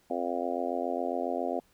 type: harmonic tone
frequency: 87.31 Hz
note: F2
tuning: in tune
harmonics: 3 / 4 / 5 / 6 / 7 / 8 / 9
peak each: -36 / -37 / -38 / -37 / -36 / -34 / -41 dBFS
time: 0.1-1.6 s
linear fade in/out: 5 ms
effects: pink hiss -66 dBFS RMS until 1.73 s